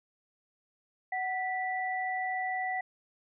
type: tone pair together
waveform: sine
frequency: 746 / 1967 Hz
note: F#5 / B6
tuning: +14 / -7 cents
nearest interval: octave + perfect fourth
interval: 1679 cents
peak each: -32 / -34 dBFS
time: 1.12-2.81 s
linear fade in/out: 5 ms
effects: none